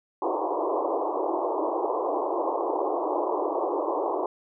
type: band-pass noise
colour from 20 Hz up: pink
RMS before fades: -27 dBFS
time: 0.22-4.26 s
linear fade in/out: 2 ms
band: 310 to 1100 Hz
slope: 96 dB/octave
effects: none